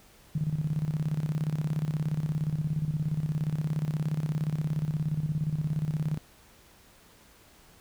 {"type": "tone with tremolo", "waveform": "sine", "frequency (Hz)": 153.2, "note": "D#3", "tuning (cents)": -27, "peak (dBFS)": -24, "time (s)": [0.35, 6.18], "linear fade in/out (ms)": 5, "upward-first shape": "square", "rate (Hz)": 17, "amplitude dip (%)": 70, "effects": ["pink hiss -57 dBFS RMS until 7.8 s"]}